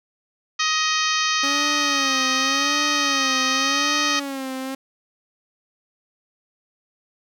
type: harmonic tone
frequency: 627 Hz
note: D#5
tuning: 13 cents sharp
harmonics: 2 / 3 / 4 / 5 / 6 / 7 / 8 / 9 / 10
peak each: -24 / -26 / -27 / -28 / -29 / -29 / -30 / -31 / -31 dBFS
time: 0.59-4.2 s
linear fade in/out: 10 ms
type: tone with vibrato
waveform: sawtooth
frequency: 277 Hz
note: C#4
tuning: 1 cent flat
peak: -23 dBFS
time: 1.43-4.75 s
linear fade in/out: 5 ms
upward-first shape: sine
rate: 0.88 Hz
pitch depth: 98 cents each way
effects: none